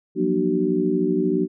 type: tone cluster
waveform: sine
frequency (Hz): 175 / 187.5 / 239.7 / 301.2 / 378.3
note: F3 / F#3 / A#3 / D4 / F#4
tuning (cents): +4 / +23 / +48 / +44 / +38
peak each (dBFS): -29 / -26 / -26 / -23 / -22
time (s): 0.15-1.48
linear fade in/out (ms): 50
effects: none